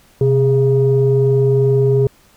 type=tone pair together; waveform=sine; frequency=129.11 / 409.9 Hz; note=C3 / G#4; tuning=-23 / -23 cents; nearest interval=octave + minor sixth; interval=2000 cents; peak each=-12 dBFS; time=0.21-2.07 s; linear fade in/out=2 ms; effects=tanh soft clip ceiling -4 dBFS + pink hiss -51 dBFS RMS until 2.36 s